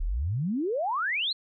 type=exponential sweep; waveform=sine; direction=up; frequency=32.48 to 4303 Hz; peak=-25 dBFS; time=0-1.33 s; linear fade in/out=10 ms; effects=MP3 96 kbps